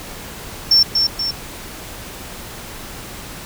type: tone with echo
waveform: sine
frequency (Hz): 5420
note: E8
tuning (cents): +47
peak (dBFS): -6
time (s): 0.71-0.83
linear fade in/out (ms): 5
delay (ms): 240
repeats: 2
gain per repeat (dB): -6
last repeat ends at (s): 1.31
effects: tanh soft clip ceiling -7 dBFS + pink hiss -33 dBFS RMS until 3.45 s